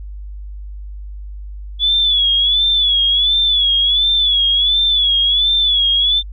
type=tone with vibrato; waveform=sine; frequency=3412 Hz; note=G#7; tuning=46 cents sharp; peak=-11 dBFS; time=1.79-6.23 s; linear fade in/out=50 ms; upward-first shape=sine; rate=1.4 Hz; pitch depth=82 cents each way; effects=added 50 Hz sine -27 dBFS peak until 6.32 s